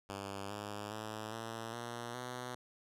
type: tone with pitch steps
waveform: 5% pulse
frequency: 99 / 103.62 / 108.46 / 113.52 / 118.82 / 124.37 Hz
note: G2 / G#2 / A2 / A#2 / A#2 / B2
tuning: +18 / -3 / -24 / -45 / +34 / +13 cents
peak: -30 dBFS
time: 0.09-2.55 s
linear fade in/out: 5 ms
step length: 410 ms
effects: low-pass 12000 Hz 12 dB/octave